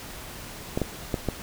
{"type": "clicks", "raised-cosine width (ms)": 2, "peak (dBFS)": -11, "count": 4, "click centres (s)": [0.775, 0.817, 1.142, 1.287], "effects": ["pink hiss -40 dBFS RMS until 1.42 s"]}